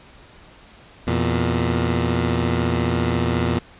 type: tone pair together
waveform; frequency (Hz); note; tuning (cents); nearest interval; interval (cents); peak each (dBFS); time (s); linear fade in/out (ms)
15% pulse; 84 / 118.79; E2 / A#2; +33 / +33; tritone; 600; -15; 1.07-3.59; 5
effects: pink hiss -47 dBFS RMS until 3.79 s + resampled to 8000 Hz